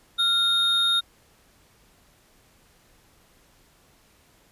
triangle tone pair together, 1387 / 3703 Hz, F6 / A#7, -12 / -12 cents, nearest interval octave + perfect fourth, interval 1700 cents, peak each -26 / -18 dBFS, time 0.18-1.01 s, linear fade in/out 20 ms, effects pink hiss -59 dBFS RMS until 4.51 s + resampled to 32000 Hz

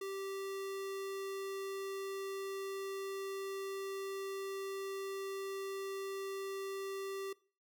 square tone, 390.1 Hz, G4, 8 cents flat, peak -40 dBFS, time 0.01-7.33 s, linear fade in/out 5 ms, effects noise-tail reverb RT60 0.4 s tail -21 dB re dry

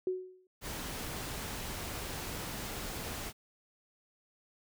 sine tone with exponential decay, 370 Hz, F#4, in tune, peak -27 dBFS, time 0.07-0.47 s, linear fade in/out 2 ms, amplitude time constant 86 ms
pink noise, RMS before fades -40 dBFS, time 0.61-3.33 s, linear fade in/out 50 ms
effects none

